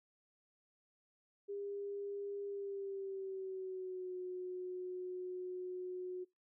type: tone with pitch glide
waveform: sine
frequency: 402.6 to 364.9 Hz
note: G4 to F#4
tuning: +46 to -24 cents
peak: -40 dBFS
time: 1.48-6.25 s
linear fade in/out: 20 ms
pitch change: -170 cents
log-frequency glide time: 2.46-4.16 s
effects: noise-tail reverb RT60 0.2 s tail -23 dB re dry